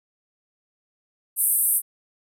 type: band-pass noise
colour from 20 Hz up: white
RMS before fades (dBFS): -21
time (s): 1.36-1.82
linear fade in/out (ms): 50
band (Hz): 8600 to 14000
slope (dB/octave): 96
effects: none

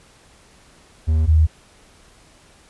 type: tone pair in turn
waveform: triangle / sine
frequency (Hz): 78.7 / 78.7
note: D#2 / D#2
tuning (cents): +20 / +20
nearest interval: unison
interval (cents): 0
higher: neither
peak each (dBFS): -12 / -10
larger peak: second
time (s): 1.07-1.27 / 1.27-1.47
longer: neither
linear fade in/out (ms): 20
effects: pink hiss -51 dBFS RMS until 2.69 s + resampled to 24000 Hz

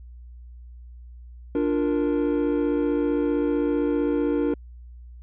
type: chord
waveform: triangle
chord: Bb major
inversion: first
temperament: equal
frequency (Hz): 293.7 / 349.2 / 466.2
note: D4 / F4 / Bb4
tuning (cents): 0 / 0 / 0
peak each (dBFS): -21 / -25 / -24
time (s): 1.55-4.54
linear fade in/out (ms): 2
effects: added 60 Hz sine -40 dBFS peak until 5.22 s + resampled to 8000 Hz

